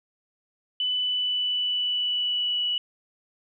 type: tone with pitch glide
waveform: sine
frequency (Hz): 2993 to 2945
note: F#7 to F#7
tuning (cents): +19 to -9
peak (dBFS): -23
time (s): 0.8-2.78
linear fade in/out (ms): 2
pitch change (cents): -28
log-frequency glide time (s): 0.92-2.65
effects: none